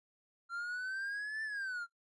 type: exponential two-way sweep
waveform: triangle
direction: up then down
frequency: 1369 to 1775 to 1369 Hz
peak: -35 dBFS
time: 0.49-1.87 s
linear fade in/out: 50 ms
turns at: 1.43 s
effects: noise-tail reverb RT60 0.1 s tail -18 dB re dry + resampled to 24000 Hz